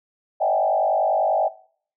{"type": "tone with frequency modulation", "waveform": "sine", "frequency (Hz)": 702, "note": "F5", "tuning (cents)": 9, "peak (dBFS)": -17, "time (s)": [0.4, 1.49], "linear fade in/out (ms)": 20, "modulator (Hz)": 50.1, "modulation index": 2.3, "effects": ["noise-tail reverb RT60 0.5 s tail -19 dB re dry"]}